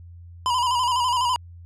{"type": "tone with vibrato", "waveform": "square", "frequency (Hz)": 988, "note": "B5", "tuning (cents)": 0, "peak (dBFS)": -20, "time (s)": [0.46, 1.36], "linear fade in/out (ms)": 0, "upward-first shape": "square", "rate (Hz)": 12, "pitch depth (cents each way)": 55, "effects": ["added 86 Hz sine -40 dBFS peak until 1.65 s", "low-pass 8000 Hz 12 dB/octave"]}